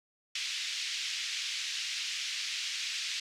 pink band-pass noise, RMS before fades -36 dBFS, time 0.35-3.2 s, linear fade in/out 5 ms, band 2300 to 6100 Hz, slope 24 dB/octave, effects none

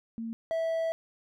sine / triangle tone pair in turn, 227.6 / 654.4 Hz, A#3 / E5, -41 / -13 cents, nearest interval octave + tritone, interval 1828 cents, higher second, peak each -33 / -25 dBFS, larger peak second, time 0.18-0.33 / 0.51-0.92 s, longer second, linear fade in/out 0 ms, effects none

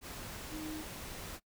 sine tone in noise, 311.1 Hz, D#4, in tune, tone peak -40 dBFS, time 0.5-0.85 s, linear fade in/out 50 ms, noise pink, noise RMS -45 dBFS, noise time 0.01-1.4 s, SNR +2 dB, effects noise-tail reverb RT60 0.1 s tail -20 dB re dry

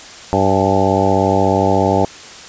harmonic tone with a mistuned harmonic, 96.8 Hz, G2, 21 cents flat, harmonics 1 / 2 / 3 / 4 / 5 / 6 / 7 / 8 / 9, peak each -20 / -20 / -20 / -20 / -20 / -20 / -20 / -20 / -20 dBFS, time 0.33-2.05 s, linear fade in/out 0 ms, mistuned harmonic 8, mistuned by +51 cents, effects white hiss -35 dBFS RMS until 2.48 s + resampled to 16000 Hz

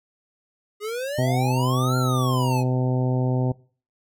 square exponential two-way sweep, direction up then down, 407.7 to 1396.9 to 826 Hz, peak -27 dBFS, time 0.8-2.64 s, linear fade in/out 50 ms, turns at 1.97 s
harmonic tone, 127.5 Hz, C3, 44 cents flat, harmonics 1 / 2 / 3 / 4 / 5 / 6 / 7, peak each -21 / -27 / -31 / -33 / -35 / -37 / -38 dBFS, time 1.18-3.52 s, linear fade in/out 5 ms
effects noise-tail reverb RT60 0.4 s tail -21 dB re dry

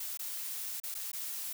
blue noise with dropouts, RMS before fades -39 dBFS, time 0-1.53 s, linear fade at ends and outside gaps 5 ms, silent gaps 0.174-0.192 / 0.801-0.835 / 0.943-0.95 / 1.117-1.131 s, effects none

